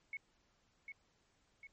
sine tone with echo, 2199 Hz, C#7, 14 cents flat, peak -40 dBFS, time 0.13-0.17 s, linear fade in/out 2 ms, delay 750 ms, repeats 2, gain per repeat -5 dB, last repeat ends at 1.67 s, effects pink hiss -75 dBFS RMS until 1.72 s + MP3 32 kbps

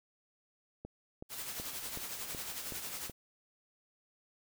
click train, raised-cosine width 2 ms, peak -30 dBFS, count 7, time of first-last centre 0.85-3.097 s, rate 2.67 Hz
white noise with tremolo, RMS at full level -40 dBFS, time 1.29-3.12 s, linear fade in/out 50 ms, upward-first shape sine, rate 11 Hz, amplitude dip 45%
effects none

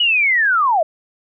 sine linear sweep, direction down, 2960 to 603 Hz, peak -12 dBFS, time 0-0.83 s, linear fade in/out 5 ms, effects none

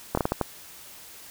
slowing click train, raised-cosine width 1 ms, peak -9 dBFS, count 6, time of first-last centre 0.15-0.413 s, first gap 24 ms, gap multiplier 1.4, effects white hiss -46 dBFS RMS until 1.3 s

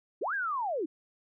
sine linear two-way sweep, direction up then down, 279.8 to 1671 to 279.8 Hz, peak -29 dBFS, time 0.21-0.86 s, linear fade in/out 10 ms, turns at 0.34 s, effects none

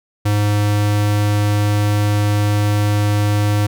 square tone, 103.8 Hz, G#2, in tune, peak -14 dBFS, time 0.25-3.67 s, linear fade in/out 10 ms, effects none

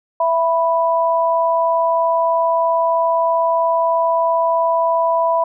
sine tone pair together, 663.9 / 987 Hz, E5 / B5, +12 / -1 cents, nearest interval perfect fifth, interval 687 cents, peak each -16 dBFS, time 0.2-5.44 s, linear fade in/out 5 ms, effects none

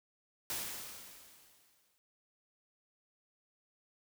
white noise with exponential decay, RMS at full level -37 dBFS, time 0.5-1.98 s, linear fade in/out 0 ms, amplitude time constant 320 ms, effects none

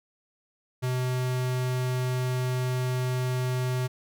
square tone, 127 Hz, B2, 49 cents sharp, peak -26 dBFS, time 0.82-3.88 s, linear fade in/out 20 ms, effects none

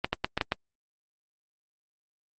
clicks, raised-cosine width 0.3 ms, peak -9 dBFS, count 6, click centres 0.045 / 0.13 / 0.245 / 0.376 / 0.412 / 0.521 s, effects Opus 24 kbps

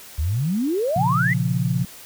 sine exponential sweep, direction up, 69 to 2093 Hz, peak -19 dBFS, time 0.18-1.34 s, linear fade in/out 10 ms
sine chord, Bb minor, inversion none, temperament equal with one note detuned, 118.65 / 138.59 / 174.61 Hz, Bb2 / Db3 / F3, +31 / 0 / 0 cents, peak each -23 dBFS, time 0.96-1.85 s, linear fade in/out 5 ms
effects white hiss -42 dBFS RMS until 2.05 s

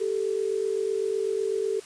sine tone pair together, 391.9 / 439.9 Hz, G4 / A4, 0 / 0 cents, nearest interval major second, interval 200 cents, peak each -27 dBFS, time 0-1.8 s, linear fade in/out 10 ms, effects white hiss -47 dBFS RMS until 1.85 s + resampled to 22050 Hz

